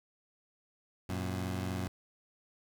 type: tone pair together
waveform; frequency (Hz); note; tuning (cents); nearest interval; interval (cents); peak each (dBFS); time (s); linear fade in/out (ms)
20% pulse; 92.5 / 116.54; F#2 / A#2; 0 / 0; major third; 400; -30 / -35; 1.09-1.88; 5
effects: 11-bit

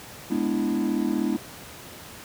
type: chord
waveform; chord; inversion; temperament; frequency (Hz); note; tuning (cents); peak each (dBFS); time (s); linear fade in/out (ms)
triangle; E dominant seventh; first; equal with one note detuned; 209.8 / 246.9 / 293.7 / 329.6; G#3 / B3 / D4 / E4; +18 / 0 / 0 / 0; -26; 0.3-1.37; 10
effects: pink hiss -42 dBFS RMS until 2.24 s + high-pass 80 Hz 12 dB/octave

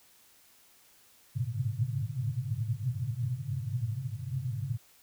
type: band-pass noise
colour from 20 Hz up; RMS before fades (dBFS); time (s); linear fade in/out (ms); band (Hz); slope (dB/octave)
white; -33; 1.35-4.78; 20; 100 to 140; 96
effects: white hiss -61 dBFS RMS until 5.02 s

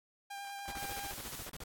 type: tone with vibrato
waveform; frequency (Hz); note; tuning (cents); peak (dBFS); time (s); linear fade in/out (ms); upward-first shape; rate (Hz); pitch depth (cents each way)
sawtooth; 799; G5; +33; -38; 0.3-1.12; 10; square; 10; 10
type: noise bursts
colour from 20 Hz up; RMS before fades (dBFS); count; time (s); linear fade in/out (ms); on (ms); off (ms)
pink; -45; 14; 0.68-1.637; 0; 34; 37
type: noise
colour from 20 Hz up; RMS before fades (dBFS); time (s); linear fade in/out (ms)
white; -46; 0.75-1.5; 50
effects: AAC 64 kbps

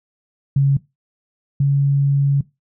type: tone pair in turn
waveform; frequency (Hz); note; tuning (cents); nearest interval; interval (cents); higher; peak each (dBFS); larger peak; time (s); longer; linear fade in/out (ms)
sine; 138.59 / 140.04; C#3 / C#3; 0 / +18; unison; 18; second; -11 / -12; first; 0.56-0.77 / 1.6-2.41; second; 5
effects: noise-tail reverb RT60 0.2 s tail -19 dB re dry

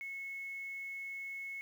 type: tone with quantisation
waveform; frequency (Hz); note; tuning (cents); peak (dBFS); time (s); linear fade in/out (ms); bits
sine; 2191; C#7; -21; -40; 0.01-1.61; 0; 10
effects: none

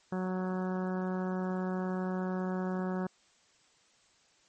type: harmonic tone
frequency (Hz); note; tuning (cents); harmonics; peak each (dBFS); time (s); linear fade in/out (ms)
185; F#3; 0; 1 / 2 / 3 / 4 / 5 / 6 / 7 / 8 / 9; -32 / -38 / -42 / -44 / -46 / -48 / -49 / -50 / -51; 0.12-3.07; 5
effects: white hiss -66 dBFS RMS until 4.48 s + MP3 32 kbps

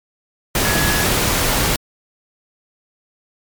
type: tone in noise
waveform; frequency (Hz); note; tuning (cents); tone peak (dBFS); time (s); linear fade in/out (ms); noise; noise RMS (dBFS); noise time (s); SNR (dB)
sine; 1684; G#6; +24; -22; 0.65-1.04; 2; pink; -17; 0.55-1.76; -8
effects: MP3 96 kbps

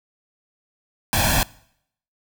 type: noise with comb filter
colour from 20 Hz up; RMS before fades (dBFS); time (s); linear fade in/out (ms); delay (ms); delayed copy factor
pink; -19; 1.13-1.43; 0; 1.2; +1
effects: noise-tail reverb RT60 0.7 s tail -23 dB re dry

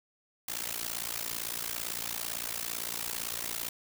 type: noise with amplitude modulation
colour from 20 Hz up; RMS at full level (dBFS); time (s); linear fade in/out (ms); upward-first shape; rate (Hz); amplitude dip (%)
white; -32; 0.48-3.69; 5; sine; 57.8; 95
effects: none

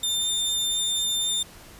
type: tone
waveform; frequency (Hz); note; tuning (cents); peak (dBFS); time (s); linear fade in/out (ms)
sawtooth; 3602; A7; +40; -20; 0.03-1.43; 5
effects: pink hiss -47 dBFS RMS until 1.79 s + resampled to 32000 Hz

